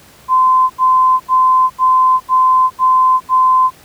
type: tone bursts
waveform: sine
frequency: 1030 Hz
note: C6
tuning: 28 cents flat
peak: -7 dBFS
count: 7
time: 0.28-3.706 s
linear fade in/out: 50 ms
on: 420 ms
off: 81 ms
effects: pink hiss -43 dBFS RMS until 3.84 s + high-pass 60 Hz 12 dB/octave